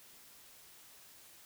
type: silence
effects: white hiss -58 dBFS RMS until 1.45 s